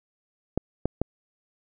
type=clicks; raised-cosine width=2 ms; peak=-10 dBFS; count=3; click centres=0.576 / 0.856 / 1.016 s; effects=none

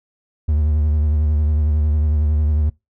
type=tone with vibrato; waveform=triangle; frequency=75.6 Hz; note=D#2; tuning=49 cents flat; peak=-12 dBFS; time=0.48-2.7 s; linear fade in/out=10 ms; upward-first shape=sine; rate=11 Hz; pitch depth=51 cents each way; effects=noise-tail reverb RT60 0.2 s tail -22 dB re dry

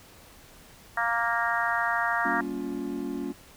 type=harmonic tone; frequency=233.1 Hz; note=A#3; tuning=in tune; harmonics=3 / 4 / 5 / 6 / 7 / 8; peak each=-31 / -31 / -31 / -31 / -31 / -31 dBFS; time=0.97-2.41 s; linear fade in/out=5 ms
type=chord; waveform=triangle; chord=G half-diminished seventh; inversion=none; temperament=just; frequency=196 / 235.2 / 282.2 / 352.8 Hz; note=G3 / Bb3 / Db4 / F4; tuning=0 / +16 / +31 / +18 cents; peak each=-37 / -34 / -31 / -34 dBFS; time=2.24-3.33 s; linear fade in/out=20 ms
effects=pink hiss -52 dBFS RMS until 3.56 s

